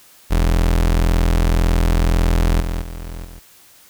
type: tone with level steps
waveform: 35% pulse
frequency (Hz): 41.89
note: E1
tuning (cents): +29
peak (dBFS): -11 / -18 / -26 / -33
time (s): 0.3-3.4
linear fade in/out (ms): 20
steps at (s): 2.6 / 2.81 / 3.24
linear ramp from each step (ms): 10
effects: white hiss -48 dBFS RMS until 3.89 s